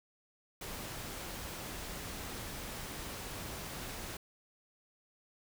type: noise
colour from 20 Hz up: pink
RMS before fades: -43 dBFS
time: 0.61-4.17 s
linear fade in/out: 5 ms
effects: none